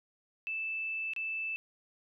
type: tone with dropouts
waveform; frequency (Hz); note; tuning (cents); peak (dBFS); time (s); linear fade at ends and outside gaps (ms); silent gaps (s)
sine; 2637; E7; 0; -33; 0.47-1.56; 0; 1.135-1.163
effects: none